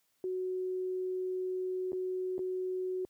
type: tone with dropouts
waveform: sine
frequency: 370 Hz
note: F#4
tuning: in tune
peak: -32 dBFS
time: 0.24-3.05 s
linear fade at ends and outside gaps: 1 ms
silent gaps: 1.92-1.93 / 2.381-2.391 s
effects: white hiss -75 dBFS RMS until 3.09 s + high-pass 60 Hz 12 dB/octave